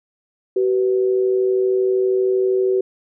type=tone pair together; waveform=sine; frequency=380 / 492.7 Hz; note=F#4 / B4; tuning=+46 / -4 cents; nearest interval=major third; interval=450 cents; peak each=-15 / -24 dBFS; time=0.56-2.81 s; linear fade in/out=5 ms; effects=none